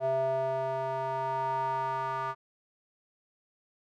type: tone with band-pass filter sweep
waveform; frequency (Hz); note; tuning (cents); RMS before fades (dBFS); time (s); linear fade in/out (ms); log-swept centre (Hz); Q
square; 132.6; C3; +23; -31; 0-2.35; 50; 650 to 1100; 5.5
effects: none